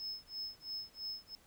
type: tone with tremolo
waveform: triangle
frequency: 5200 Hz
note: E8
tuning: 24 cents flat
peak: -37 dBFS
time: 0-1.35 s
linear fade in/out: 0 ms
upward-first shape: sine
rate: 3 Hz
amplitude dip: 100%
effects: pink hiss -65 dBFS RMS until 1.46 s